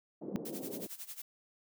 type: band-pass noise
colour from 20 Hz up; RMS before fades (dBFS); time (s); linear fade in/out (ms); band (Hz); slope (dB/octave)
pink; -43; 0.21-0.87; 10; 220 to 510; 24
type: tone with exponential growth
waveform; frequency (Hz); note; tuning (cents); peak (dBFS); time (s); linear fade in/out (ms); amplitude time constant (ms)
sine; 195.7; G3; -3; -25; 0.29-0.36; 0; 15
type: noise with tremolo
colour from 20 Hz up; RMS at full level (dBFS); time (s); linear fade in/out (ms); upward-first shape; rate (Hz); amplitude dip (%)
blue; -43; 0.45-1.22; 5; sine; 11; 85
effects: none